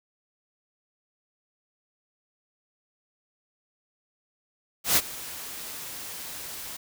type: noise with ADSR envelope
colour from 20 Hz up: white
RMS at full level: -19 dBFS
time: 4.84-6.77 s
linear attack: 130 ms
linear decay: 37 ms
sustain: -19 dB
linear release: 10 ms
effects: none